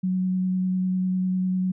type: tone with vibrato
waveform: sine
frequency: 185 Hz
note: F#3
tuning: in tune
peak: -21 dBFS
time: 0.03-1.72 s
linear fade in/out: 10 ms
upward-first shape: sine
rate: 10 Hz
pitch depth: 9 cents each way
effects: none